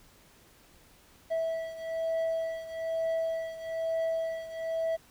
triangle beating tone pair, 653 / 654.1 Hz, E5 / E5, -17 / -14 cents, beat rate 1.1 Hz, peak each -29 / -33 dBFS, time 1.3-4.97 s, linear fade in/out 20 ms, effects pink hiss -59 dBFS RMS until 5.1 s

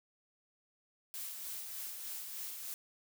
blue noise with tremolo, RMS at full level -42 dBFS, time 1.14-2.74 s, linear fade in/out 0 ms, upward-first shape sine, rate 3.3 Hz, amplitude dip 35%, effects none

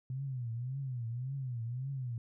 sine tone with vibrato, 125.7 Hz, B2, 31 cents sharp, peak -35 dBFS, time 0.1-2.18 s, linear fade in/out 2 ms, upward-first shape triangle, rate 1.8 Hz, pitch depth 190 cents each way, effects none

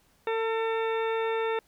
harmonic tone, 449.5 Hz, A4, 37 cents sharp, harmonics 1 / 2 / 3 / 4 / 5 / 6 / 8, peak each -27 / -33 / -37 / -39 / -41 / -43 / -45 dBFS, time 0.27-1.59 s, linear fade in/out 2 ms, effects pink hiss -65 dBFS RMS until 1.67 s

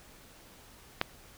click, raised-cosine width 0.3 ms, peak -10 dBFS, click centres 1.014 s, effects pink hiss -55 dBFS RMS until 1.37 s

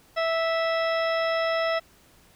harmonic tone with a mistuned harmonic, 657 Hz, E5, 6 cents flat, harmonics 1 / 2 / 3 / 4 / 5 / 6 / 8, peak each -24 / -30 / -31 / -38 / -39 / -42 / -38 dBFS, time 0.16-1.8 s, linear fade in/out 20 ms, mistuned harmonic 6, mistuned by -19 cents, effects pink hiss -57 dBFS RMS until 2.35 s

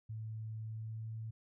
sine tone with pitch glide, 110 to 111.28 Hz, A2 to A2, 0 to +20 cents, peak -40 dBFS, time 0.09-1.31 s, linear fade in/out 10 ms, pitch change +20 cents, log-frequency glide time 0.6-1.12 s, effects none

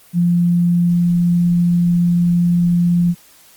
sine tone, 173.7 Hz, F3, 9 cents flat, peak -11 dBFS, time 0.13-3.15 s, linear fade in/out 50 ms, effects white hiss -47 dBFS RMS until 3.56 s + Opus 24 kbps

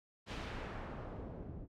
pink noise with low-pass filter sweep, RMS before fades -45 dBFS, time 0.26-1.68 s, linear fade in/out 50 ms, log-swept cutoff 4300 to 300 Hz, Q 0.78, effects none

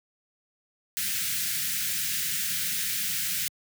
white band-stop noise, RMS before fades -29 dBFS, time 0.97-3.48 s, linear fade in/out 0 ms, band 210 to 1500 Hz, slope 48 dB/octave, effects high-pass 100 Hz 12 dB/octave

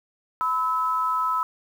sine tone pair together, 1004 / 1298.6 Hz, B5 / E6, +28 / -26 cents, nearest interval major third, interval 446 cents, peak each -25 / -23 dBFS, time 0.41-1.43 s, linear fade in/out 0 ms, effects 8-bit

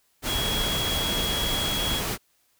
sine tone in noise, 3322 Hz, G#7, in tune, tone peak -27 dBFS, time 0.26-2.02 s, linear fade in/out 50 ms, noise pink, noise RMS -28 dBFS, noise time 0.22-2.18 s, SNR -2 dB, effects white hiss -67 dBFS RMS until 2.59 s

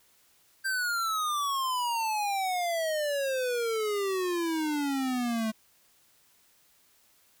square exponential sweep, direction down, 1582 to 216.1 Hz, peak -28 dBFS, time 0.64-5.52 s, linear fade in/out 20 ms, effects white hiss -64 dBFS RMS until 7.4 s

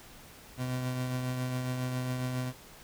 30% pulse tone with tremolo, 127 Hz, B2, 49 cents sharp, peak -27 dBFS, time 0.57-2.53 s, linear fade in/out 50 ms, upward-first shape triangle, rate 7.3 Hz, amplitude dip 35%, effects pink hiss -52 dBFS RMS until 2.83 s

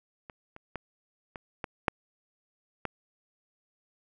clicks, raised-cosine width 0.5 ms, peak -28 / -30 / -20 / -24 / -18 / -8 / -16 dBFS, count 7, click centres 0.298 / 0.564 / 0.757 / 1.358 / 1.642 / 1.882 / 2.853 s, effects none

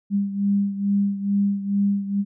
sine beating tone pair, 199.8 / 202.1 Hz, G3 / G#3, +33 / -47 cents, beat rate 2.3 Hz, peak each -20 / -25 dBFS, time 0.1-2.25 s, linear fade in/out 50 ms, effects none

